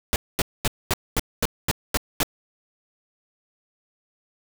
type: noise bursts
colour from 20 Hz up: pink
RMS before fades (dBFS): -21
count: 9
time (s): 0.13-2.231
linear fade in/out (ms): 0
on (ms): 29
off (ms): 230
effects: none